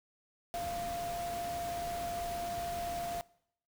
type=tone in noise; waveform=sine; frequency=693 Hz; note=F5; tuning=14 cents flat; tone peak=-35 dBFS; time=0.54-3.21 s; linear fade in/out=0 ms; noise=pink; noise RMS=-44 dBFS; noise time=0.54-3.21 s; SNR=+6 dB; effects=noise-tail reverb RT60 0.7 s tail -22 dB re dry